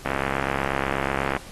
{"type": "click train", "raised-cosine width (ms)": 0.5, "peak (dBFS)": -9, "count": 90, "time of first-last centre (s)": [0.06, 1.365], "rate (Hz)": 68.2, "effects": ["pink hiss -44 dBFS RMS until 1.51 s", "AAC 32 kbps"]}